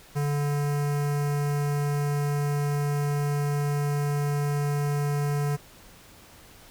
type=tone with notch filter; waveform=square; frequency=144.8 Hz; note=D3; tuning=24 cents flat; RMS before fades=-26 dBFS; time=0.15-5.57 s; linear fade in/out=20 ms; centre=3500 Hz; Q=1; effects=pink hiss -51 dBFS RMS until 6.7 s